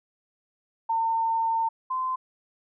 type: tone pair in turn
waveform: sine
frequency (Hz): 906 / 1032.2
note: A#5 / C6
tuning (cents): -50 / -24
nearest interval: major second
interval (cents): 226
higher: second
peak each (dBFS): -22 / -25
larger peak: first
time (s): 0.89-1.69 / 1.9-2.16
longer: first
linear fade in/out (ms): 10
effects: none